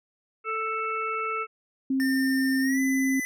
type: harmonic tone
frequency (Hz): 441.4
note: A4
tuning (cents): +5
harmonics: 1 / 3 / 5 / 6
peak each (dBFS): -34 / -28 / -36 / -37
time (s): 0.44-1.47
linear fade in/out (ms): 50
type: tone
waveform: sine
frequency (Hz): 266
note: C4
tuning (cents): +29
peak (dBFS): -22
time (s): 1.9-3.2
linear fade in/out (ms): 5
type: tone with pitch glide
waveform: square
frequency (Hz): 1807 to 2005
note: A6 to B6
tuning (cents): +46 to +26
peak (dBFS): -29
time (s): 2-3.25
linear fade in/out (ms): 0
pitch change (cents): +180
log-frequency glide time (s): 2.61-2.8
effects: none